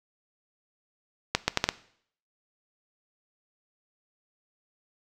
accelerating click train, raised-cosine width 0.2 ms, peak -4 dBFS, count 5, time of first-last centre 1.35-1.69 s, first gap 130 ms, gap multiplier 0.72, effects noise-tail reverb RT60 0.6 s tail -18 dB re dry

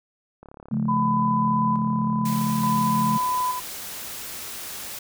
click train, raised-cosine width 1 ms, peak -29 dBFS, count 106, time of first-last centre 0.43-3.405 s, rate 35.3 Hz
sine chord, Db augmented, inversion none, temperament just, 138.59 / 173.24 / 216.5 Hz, Db3 / F3 / A3, 0 / -14 / -28 cents, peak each -28 / -29 / -23 dBFS, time 0.71-3.18 s, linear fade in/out 10 ms
sine tone with tremolo, 1002 Hz, B5, 25 cents sharp, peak -21 dBFS, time 0.88-3.6 s, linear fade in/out 10 ms, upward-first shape square, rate 0.57 Hz, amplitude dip 50%
white noise, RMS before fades -35 dBFS, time 2.25-4.99 s, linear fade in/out 5 ms
effects none

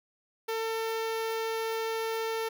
sawtooth tone with notch filter, 448.8 Hz, A4, 34 cents sharp, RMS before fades -32 dBFS, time 0.48-2.49 s, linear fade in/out 10 ms, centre 8100 Hz, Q 1.8, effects none

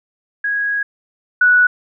sine tone pair in turn, 1654 / 1473.5 Hz, G#6 / F#6, -8 / -8 cents, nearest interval major second, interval 200 cents, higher first, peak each -16 / -8 dBFS, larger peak second, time 0.44-0.83 / 1.41-1.67 s, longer first, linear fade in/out 5 ms, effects none

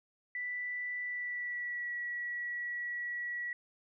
sine tone with pitch glide, 1975.5 to 1932.6 Hz, B6 to B6, 0 to -38 cents, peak -35 dBFS, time 0.35-3.53 s, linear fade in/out 2 ms, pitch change -38 cents, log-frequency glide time 1.02-1.93 s, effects none

